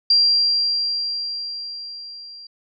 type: tone with level ramp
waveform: sine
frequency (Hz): 4748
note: D8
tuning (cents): +18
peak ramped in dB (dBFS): -11 to -37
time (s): 0.1-2.47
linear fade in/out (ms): 5
effects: none